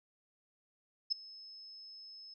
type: tone with ADSR envelope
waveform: sine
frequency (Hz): 5200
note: E8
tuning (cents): -24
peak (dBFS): -26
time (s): 1.1-2.34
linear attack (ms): 23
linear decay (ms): 4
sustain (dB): -23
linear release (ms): 6
effects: none